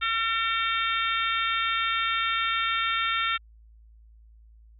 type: harmonic tone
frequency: 453.3 Hz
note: A#4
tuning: 48 cents flat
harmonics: 3 / 4 / 5 / 6 / 7 / 8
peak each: -27 / -32 / -31 / -34 / -35 / -32 dBFS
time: 0.01-3.38 s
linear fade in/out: 20 ms
effects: added 55 Hz sine -50 dBFS peak until 4.79 s